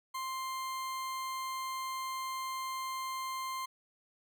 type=tone; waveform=40% pulse; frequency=1050 Hz; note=C6; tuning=6 cents sharp; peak=-35 dBFS; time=0.14-3.66 s; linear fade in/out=10 ms; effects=none